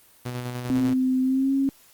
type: tone with tremolo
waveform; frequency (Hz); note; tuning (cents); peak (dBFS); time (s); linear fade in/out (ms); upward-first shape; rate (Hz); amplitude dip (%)
sawtooth; 123.47; B2; 0; -24; 0.25-0.94; 10; square; 10; 30
type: tone with pitch glide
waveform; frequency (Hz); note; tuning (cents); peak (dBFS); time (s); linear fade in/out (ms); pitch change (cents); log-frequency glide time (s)
sine; 258.2 to 272.3; C4 to C#4; -23 to -31; -19; 0.7-1.69; 0; +92; 1.22-1.53
effects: white hiss -55 dBFS RMS until 1.93 s + Opus 32 kbps